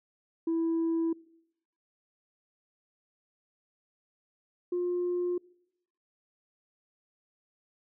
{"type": "tone pair in turn", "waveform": "sine", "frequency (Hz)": [329.6, 354.7], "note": ["E4", "F4"], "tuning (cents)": [0, 27], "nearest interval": "minor second", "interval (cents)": 127, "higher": "second", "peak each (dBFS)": [-24, -26], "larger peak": "first", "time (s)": [[0.47, 1.13], [4.72, 5.38]], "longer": "neither", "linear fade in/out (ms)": 5, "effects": ["noise-tail reverb RT60 0.8 s tail -24 dB re dry", "tanh soft clip ceiling -24 dBFS"]}